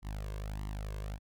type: tone with flanger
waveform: sawtooth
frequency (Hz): 51.4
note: G#1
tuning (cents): -17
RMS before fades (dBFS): -39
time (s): 0.02-1.19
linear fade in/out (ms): 50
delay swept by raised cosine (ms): 0.98 to 1.89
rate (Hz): 1.6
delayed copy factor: +0.9
effects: none